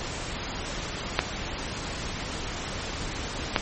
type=clicks; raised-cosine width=0.3 ms; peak=-3 dBFS; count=2; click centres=1.191 / 3.562 s; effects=pink hiss -33 dBFS RMS until 3.61 s + MP3 32 kbps